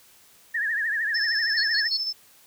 sine tone with vibrato, 1760 Hz, A6, in tune, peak -23 dBFS, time 0.54-1.88 s, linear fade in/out 10 ms, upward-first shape triangle, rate 13 Hz, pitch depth 140 cents each way
sine tone with tremolo, 5270 Hz, E8, 1 cent flat, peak -24 dBFS, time 1.14-2.13 s, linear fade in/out 10 ms, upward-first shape square, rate 14 Hz, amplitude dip 40%
sine tone bursts, 4358 Hz, C#8, 30 cents flat, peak -23 dBFS, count 3, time 1.57-1.975 s, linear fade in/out 10 ms, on 69 ms, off 99 ms
effects white hiss -55 dBFS RMS until 2.46 s

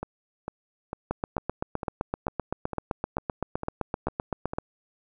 two click trains, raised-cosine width 1 ms, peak -18 / -13 dBFS, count 11 / 28, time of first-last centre 0.03-4.535 / 1.11-4.585 s, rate 2.22 / 7.77 Hz, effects none

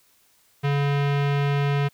square tone with low-pass filter, 142.1 Hz, C#3, 43 cents sharp, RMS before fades -22 dBFS, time 0.63-1.89 s, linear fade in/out 20 ms, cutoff 2800 Hz, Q 1.4, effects white hiss -61 dBFS RMS until 1.93 s

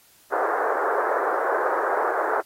pink band-pass noise, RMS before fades -24 dBFS, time 0.32-2.41 s, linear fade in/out 5 ms, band 390 to 1600 Hz, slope 48 dB/octave, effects white hiss -56 dBFS RMS until 2.45 s + AAC 48 kbps

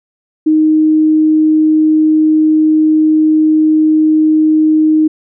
sine tone, 311.1 Hz, D#4, in tune, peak -6 dBFS, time 0.46-5.08 s, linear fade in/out 10 ms, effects none

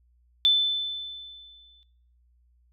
sine tone with exponential decay, 3520 Hz, A7, in tune, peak -15 dBFS, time 0.45-1.83 s, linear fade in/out 0 ms, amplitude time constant 300 ms, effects noise-tail reverb RT60 0.6 s tail -22 dB re dry + added 60 Hz sine -60 dBFS peak until 2.72 s

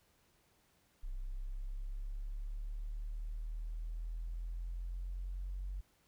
sine exponential sweep, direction up, 32 to 47 Hz, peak -37 dBFS, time 1.03-5.81 s, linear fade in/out 10 ms, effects tanh soft clip ceiling -34 dBFS + pink hiss -72 dBFS RMS until 6.07 s

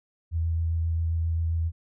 sine tone with vibrato, 82.41 Hz, E2, in tune, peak -23 dBFS, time 0.31-1.72 s, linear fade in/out 50 ms, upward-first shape sine, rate 7.5 Hz, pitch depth 14 cents each way, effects none

